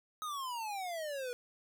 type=exponential sweep; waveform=square; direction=down; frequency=1274 to 480 Hz; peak=-38 dBFS; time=0.22-1.33 s; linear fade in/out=0 ms; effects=none